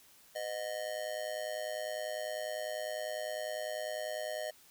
square tone with amplitude modulation, 617 Hz, D#5, 15 cents flat, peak -33 dBFS, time 0.35-4.51 s, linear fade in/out 10 ms, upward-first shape sine, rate 110 Hz, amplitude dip 85%, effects white hiss -61 dBFS RMS until 4.7 s

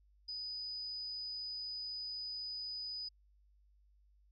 sine tone, 4978 Hz, D#8, in tune, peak -40 dBFS, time 0.28-3.09 s, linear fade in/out 10 ms, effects added 50 Hz sine -65 dBFS peak until 4.31 s

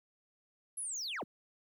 sine linear sweep, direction down, 11175 to 58.27 Hz, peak -34 dBFS, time 0.77-1.24 s, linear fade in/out 10 ms, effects tanh soft clip ceiling -36 dBFS + 12-bit

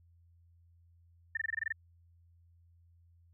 sine tone bursts, 1797 Hz, A6, 36 cents sharp, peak -30 dBFS, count 9, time 1.35-1.724 s, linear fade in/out 5 ms, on 22 ms, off 22 ms, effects added 85 Hz sine -61 dBFS peak until 3.33 s

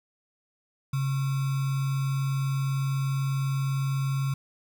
sine tone with sample-and-hold, 136 Hz, C#3, 33 cents flat, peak -24 dBFS, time 0.93-4.34 s, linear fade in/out 5 ms, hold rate 1225 Hz, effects none

